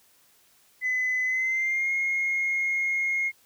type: tone with pitch glide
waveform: sine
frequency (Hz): 2016 to 2148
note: B6 to C7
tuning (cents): +35 to +45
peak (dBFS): -22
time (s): 0.81-3.32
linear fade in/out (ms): 50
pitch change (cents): +110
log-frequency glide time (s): 1.24-1.92
effects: tanh soft clip ceiling -20 dBFS + white hiss -61 dBFS RMS until 3.45 s